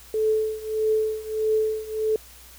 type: tone with tremolo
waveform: sine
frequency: 435 Hz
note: A4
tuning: 20 cents flat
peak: -17 dBFS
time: 0.14-2.16 s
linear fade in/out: 2 ms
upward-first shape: triangle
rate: 1.6 Hz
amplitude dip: 90%
effects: added 60 Hz sine -50 dBFS peak until 2.58 s + white hiss -48 dBFS RMS until 2.58 s